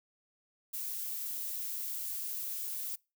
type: noise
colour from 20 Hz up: violet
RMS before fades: -38 dBFS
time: 0.73-2.96 s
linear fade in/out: 10 ms
effects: noise-tail reverb RT60 0.3 s tail -26 dB re dry

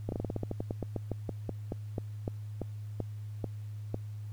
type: slowing click train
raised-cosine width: 2 ms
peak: -20 dBFS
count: 23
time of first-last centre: 0.09-3.944 s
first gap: 32 ms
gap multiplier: 1.14
effects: added 105 Hz sine -38 dBFS peak until 4.32 s + pink hiss -64 dBFS RMS until 4.32 s

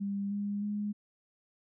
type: tone with pitch steps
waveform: sine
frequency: 199.7 / 203.4 / 207.2 Hz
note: G3 / G#3 / G#3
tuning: +32 / -36 / -4 cents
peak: -31 dBFS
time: 0-0.93 s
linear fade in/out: 20 ms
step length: 310 ms
effects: none

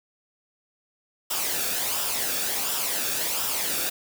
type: noise with flanger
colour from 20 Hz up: white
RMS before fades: -27 dBFS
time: 1.3-3.9 s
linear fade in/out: 10 ms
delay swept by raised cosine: 0.46 to 1 ms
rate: 1.4 Hz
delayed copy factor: -0.55
effects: none

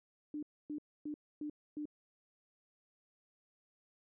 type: tone bursts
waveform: sine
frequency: 298.4 Hz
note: D4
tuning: 28 cents sharp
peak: -38 dBFS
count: 5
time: 0.34-1.855 s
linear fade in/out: 2 ms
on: 87 ms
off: 270 ms
effects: none

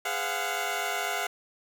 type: tone cluster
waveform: 15% pulse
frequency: 415 / 508 / 688 / 736 Hz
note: G#4 / B4 / F5 / F#5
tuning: -1 / +49 / -26 / -9 cents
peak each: -30 / -33 / -26 / -26 dBFS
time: 0.05-1.27 s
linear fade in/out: 5 ms
effects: none

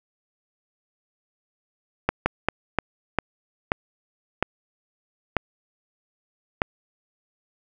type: slowing click train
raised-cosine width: 0.5 ms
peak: -4 dBFS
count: 9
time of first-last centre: 2.09-6.619 s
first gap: 170 ms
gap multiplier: 1.33
effects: none

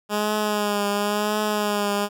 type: tone with vibrato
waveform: 10% pulse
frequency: 207.7 Hz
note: G#3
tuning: in tune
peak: -13 dBFS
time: 0.09-2.09 s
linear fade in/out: 50 ms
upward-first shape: triangle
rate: 0.95 Hz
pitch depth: 43 cents each way
effects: none

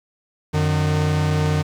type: tone pair together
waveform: 45% pulse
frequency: 90.75 / 152 Hz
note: F#2 / D#3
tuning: -33 / -40 cents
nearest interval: major sixth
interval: 893 cents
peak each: -22 / -19 dBFS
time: 0.53-1.63 s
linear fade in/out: 20 ms
effects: low-pass 8000 Hz 12 dB/octave + 7-bit

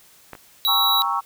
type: clicks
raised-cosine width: 0.5 ms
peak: -19 / -25 dBFS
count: 2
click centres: 0.333 / 0.352 s
type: tone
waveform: square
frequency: 3889 Hz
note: B7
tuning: 27 cents flat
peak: -18 dBFS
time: 0.65-1.02 s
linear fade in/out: 0 ms
type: chord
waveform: sine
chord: G diminished seventh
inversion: none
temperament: equal with one note detuned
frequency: 797.7 / 932.3 / 1108.7 / 1318.5 Hz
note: G5 / Bb5 / Db6 / Fb6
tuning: +30 / 0 / 0 / 0 cents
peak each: -28 / -26 / -23 / -27 dBFS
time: 0.67-1.21 s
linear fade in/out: 20 ms
effects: white hiss -52 dBFS RMS until 1.25 s

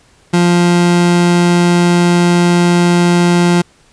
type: tone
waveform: 30% pulse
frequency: 174.61 Hz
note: F3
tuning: in tune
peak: -5 dBFS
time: 0.33-3.62 s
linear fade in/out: 10 ms
effects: pink hiss -49 dBFS RMS until 3.92 s + resampled to 22050 Hz

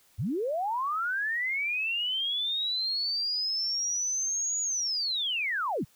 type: linear two-way sweep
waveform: sine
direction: up then down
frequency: 77.9 to 6850 to 77.9 Hz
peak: -27 dBFS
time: 0.18-5.85 s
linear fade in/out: 20 ms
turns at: 4.61 s
effects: white hiss -63 dBFS RMS until 5.95 s

